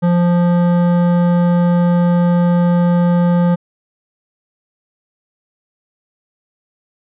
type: tone with hard clipping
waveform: triangle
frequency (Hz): 174.61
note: F3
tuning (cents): 0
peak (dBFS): -12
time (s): 0.02-3.56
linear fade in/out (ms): 20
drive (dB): 17
effects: resampled to 8000 Hz